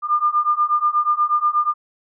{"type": "beating tone pair", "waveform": "sine", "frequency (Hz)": [1200, 1208.3], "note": ["D6", "D6"], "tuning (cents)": [37, 49], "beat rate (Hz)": 8.3, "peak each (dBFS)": [-19, -18], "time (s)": [0.02, 1.74], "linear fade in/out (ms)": 50, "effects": []}